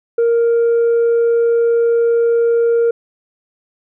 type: tone with tanh clipping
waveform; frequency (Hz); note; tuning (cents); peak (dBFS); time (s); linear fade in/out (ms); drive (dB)
sine; 466.2; A#4; 0; -11; 0.18-2.91; 5; 1
effects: none